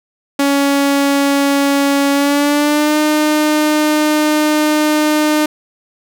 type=tone with pitch glide; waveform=sawtooth; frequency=280.2 to 303.8 Hz; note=C#4 to D#4; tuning=+19 to -41 cents; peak=-7 dBFS; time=0.39-5.46 s; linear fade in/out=5 ms; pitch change=+140 cents; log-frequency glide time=2.12-2.98 s; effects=none